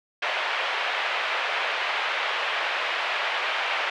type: band-pass noise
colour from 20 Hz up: white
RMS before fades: -27 dBFS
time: 0.22-3.9 s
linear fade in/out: 5 ms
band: 540 to 2900 Hz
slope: 24 dB/octave
effects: none